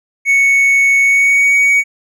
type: tone with pitch glide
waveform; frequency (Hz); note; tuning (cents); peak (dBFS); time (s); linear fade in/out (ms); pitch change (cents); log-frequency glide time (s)
triangle; 2217 to 2247; C#7 to C#7; 0 to +23; -6; 0.25-1.84; 50; +23; 1.01-1.51
effects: none